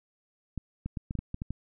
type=clicks; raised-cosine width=5 ms; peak=-21 dBFS; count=9; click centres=0.577 / 0.86 / 0.972 / 1.109 / 1.153 / 1.19 / 1.344 / 1.419 / 1.506 s; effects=none